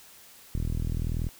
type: tone with low-pass filter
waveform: 5% pulse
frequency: 40.51 Hz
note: E1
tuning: 29 cents flat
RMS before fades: -29 dBFS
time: 0.55-1.29 s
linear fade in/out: 0 ms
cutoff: 110 Hz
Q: 0.68
effects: white hiss -52 dBFS RMS until 1.39 s